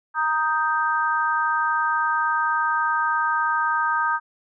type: chord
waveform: sine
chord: Eb major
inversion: second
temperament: equal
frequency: 932.3 / 1244.5 / 1568 Hz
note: Bb5 / Eb6 / G6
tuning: 0 / 0 / 0 cents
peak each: -24 / -23 / -24 dBFS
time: 0.14-4.2 s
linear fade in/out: 50 ms
effects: none